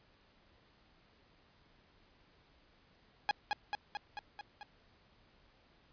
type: tone with echo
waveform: sawtooth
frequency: 828 Hz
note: G#5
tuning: 5 cents flat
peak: -24 dBFS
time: 3.29-3.31 s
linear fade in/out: 0 ms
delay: 220 ms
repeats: 6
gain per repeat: -3 dB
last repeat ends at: 4.63 s
effects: pink hiss -67 dBFS RMS until 5.92 s + resampled to 11025 Hz